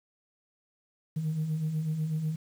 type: beating tone pair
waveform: sine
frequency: 149.6 / 157.7 Hz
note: D3 / D#3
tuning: +32 / +24 cents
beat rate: 8.1 Hz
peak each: -36 / -27 dBFS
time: 1.16-2.36 s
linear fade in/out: 10 ms
effects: tanh soft clip ceiling -24 dBFS + 9-bit